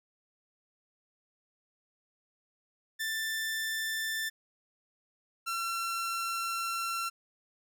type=tone pair in turn; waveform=sawtooth; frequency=1773 / 1356.6 Hz; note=A6 / E6; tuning=+13 / +49 cents; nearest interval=perfect fourth; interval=464 cents; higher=first; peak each=-28 dBFS; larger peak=neither; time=2.99-4.3 / 5.46-7.1 s; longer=second; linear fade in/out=20 ms; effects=none